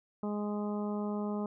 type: harmonic tone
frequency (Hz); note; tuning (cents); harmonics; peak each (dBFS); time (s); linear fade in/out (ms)
207.7; G#3; 0; 1 / 2 / 3 / 4 / 5 / 6; -33 / -39 / -43 / -45 / -47 / -49; 0.23-1.46; 2
effects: none